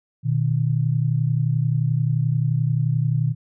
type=tone pair together; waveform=sine; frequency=121.04 / 152.5 Hz; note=B2 / D#3; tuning=-34 / -34 cents; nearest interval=major third; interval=400 cents; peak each=-20 / -21 dBFS; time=0.23-3.35 s; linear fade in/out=50 ms; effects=none